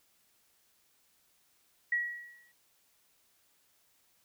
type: tone with exponential decay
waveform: sine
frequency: 1919 Hz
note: A#6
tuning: 50 cents sharp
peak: -25 dBFS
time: 1.92-2.52 s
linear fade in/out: 5 ms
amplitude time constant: 130 ms
effects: white hiss -70 dBFS RMS until 4.24 s